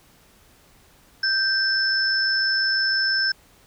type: tone pair together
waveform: sine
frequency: 1568 / 5274 Hz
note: G6 / E8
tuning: 0 / 0 cents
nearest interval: octave + major sixth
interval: 2100 cents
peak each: -21 / -22 dBFS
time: 1.23-3.32 s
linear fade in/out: 5 ms
effects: pink hiss -55 dBFS RMS until 3.66 s